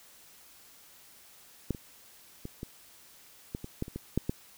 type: clicks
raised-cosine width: 3 ms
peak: -16 / -28 / -25 / -24 / -21 / -26 / -18 / -29 / -23 / -13 / -16 dBFS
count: 11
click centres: 1.707 / 1.748 / 2.454 / 2.631 / 3.549 / 3.644 / 3.824 / 3.881 / 3.96 / 4.176 / 4.295 s
effects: white hiss -56 dBFS RMS until 4.57 s